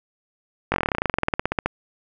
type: slowing click train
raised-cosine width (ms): 0.5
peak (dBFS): -5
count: 24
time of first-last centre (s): 0.72-1.66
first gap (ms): 20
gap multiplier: 1.06
effects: none